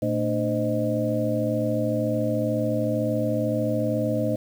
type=tone cluster; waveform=sine; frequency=117.6 / 225 / 298.7 / 520 / 622 Hz; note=A#2 / A3 / D4 / C5 / D#5; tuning=+16 / +39 / +29 / -11 / -1 cents; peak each=-28 dBFS; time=0.02-4.36 s; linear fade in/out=5 ms; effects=8-bit